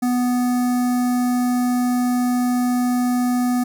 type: tone with notch filter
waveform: square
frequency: 247 Hz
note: B3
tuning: in tune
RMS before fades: -19 dBFS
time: 0.02-3.64 s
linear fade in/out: 10 ms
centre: 3000 Hz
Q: 0.54
effects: none